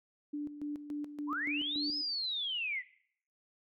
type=tone with tremolo; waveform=sine; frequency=293.7 Hz; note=D4; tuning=in tune; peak=-34 dBFS; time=0.33-2.02 s; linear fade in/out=10 ms; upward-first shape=square; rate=3.5 Hz; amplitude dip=65%
type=linear two-way sweep; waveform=sine; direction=up then down; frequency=900 to 5150 to 1893 Hz; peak=-33 dBFS; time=1.27-2.83 s; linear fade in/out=50 ms; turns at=1.97 s
effects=noise-tail reverb RT60 0.6 s tail -18 dB re dry